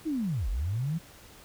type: linear two-way sweep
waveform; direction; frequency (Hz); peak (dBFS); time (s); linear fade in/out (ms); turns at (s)
sine; down then up; 331.4 to 41.2 to 173; -27; 0.05-0.99; 20; 0.49
effects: pink hiss -52 dBFS RMS until 1.44 s